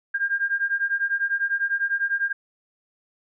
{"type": "beating tone pair", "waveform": "sine", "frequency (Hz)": [1600, 1610], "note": ["G6", "G6"], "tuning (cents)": [35, 46], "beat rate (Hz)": 10, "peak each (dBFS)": [-25, -24], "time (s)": [0.14, 2.33], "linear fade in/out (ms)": 10, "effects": []}